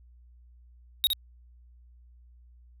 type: tone with echo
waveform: square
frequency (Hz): 3772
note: A#7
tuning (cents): +20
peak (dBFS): -20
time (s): 1.04-1.07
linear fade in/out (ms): 0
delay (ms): 62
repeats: 1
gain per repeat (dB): -5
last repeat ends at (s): 1.132
effects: added 60 Hz sine -52 dBFS peak until 2.8 s